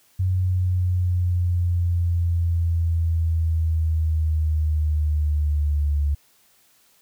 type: linear sweep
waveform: sine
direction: down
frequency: 92.7 to 72.1 Hz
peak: -18 dBFS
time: 0.19-6.15 s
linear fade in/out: 10 ms
effects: white hiss -59 dBFS RMS until 7.01 s